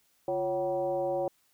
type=tone with frequency modulation; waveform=sine; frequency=554.4 Hz; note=C#5; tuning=in tune; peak=-27 dBFS; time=0.28-1.28 s; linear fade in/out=2 ms; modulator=205 Hz; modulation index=1; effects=white hiss -69 dBFS RMS until 1.53 s